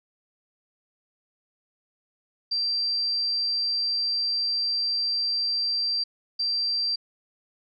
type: tone bursts at uneven times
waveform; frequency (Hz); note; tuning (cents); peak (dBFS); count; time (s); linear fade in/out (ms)
sine; 4706; D8; +3; -23; 2; 2.51-6.04 / 6.39-6.96; 10
effects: none